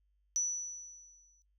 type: tone with exponential decay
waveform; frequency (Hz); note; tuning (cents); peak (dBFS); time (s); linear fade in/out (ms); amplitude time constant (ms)
sine; 5930; F#8; +3; -27; 0.36-1.42; 0; 230
effects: noise-tail reverb RT60 0.1 s tail -19 dB re dry + added 50 Hz sine -70 dBFS peak until 1.58 s